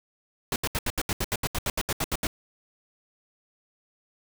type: noise bursts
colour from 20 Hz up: pink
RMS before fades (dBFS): -27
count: 16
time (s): 0.52-2.27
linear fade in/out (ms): 2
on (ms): 40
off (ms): 74
effects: none